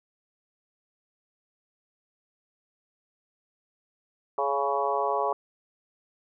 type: harmonic tone with a mistuned harmonic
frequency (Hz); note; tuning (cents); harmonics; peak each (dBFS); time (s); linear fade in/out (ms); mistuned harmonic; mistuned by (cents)
140; C#3; +18; 3 / 4 / 5 / 6 / 7 / 8; -31 / -31 / -31 / -31 / -31 / -31; 4.38-5.33; 2; 5; -21
effects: none